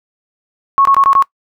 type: tone bursts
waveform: sine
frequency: 1100 Hz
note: C#6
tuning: 14 cents flat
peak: -6 dBFS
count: 5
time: 0.78-1.224 s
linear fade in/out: 0 ms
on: 72 ms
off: 21 ms
effects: noise-tail reverb RT60 0.1 s tail -22 dB re dry